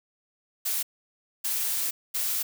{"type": "noise bursts at uneven times", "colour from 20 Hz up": "blue", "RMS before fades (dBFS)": -28, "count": 3, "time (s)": [[0.65, 0.83], [1.44, 1.91], [2.14, 2.43]], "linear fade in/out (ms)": 10, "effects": []}